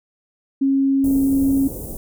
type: tone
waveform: sine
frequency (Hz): 272.1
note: C#4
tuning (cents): -32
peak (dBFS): -14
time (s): 0.61-1.68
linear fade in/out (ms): 10
type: band-stop noise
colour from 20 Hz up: pink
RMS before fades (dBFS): -30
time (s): 1.04-1.97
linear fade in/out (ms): 2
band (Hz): 550 to 9400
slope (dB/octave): 24
effects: none